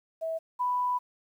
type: tone pair in turn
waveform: sine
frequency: 650 / 990.4 Hz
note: E5 / B5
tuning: -24 / +5 cents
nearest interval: perfect fifth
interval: 729 cents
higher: second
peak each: -29 / -25 dBFS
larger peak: second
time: 0.21-0.39 / 0.59-0.99 s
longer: second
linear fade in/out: 20 ms
effects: 10-bit